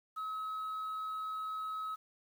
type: tone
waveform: sine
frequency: 1282 Hz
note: E6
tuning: 49 cents flat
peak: -34 dBFS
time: 0.16-1.96 s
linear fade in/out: 20 ms
effects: tanh soft clip ceiling -35 dBFS + 10-bit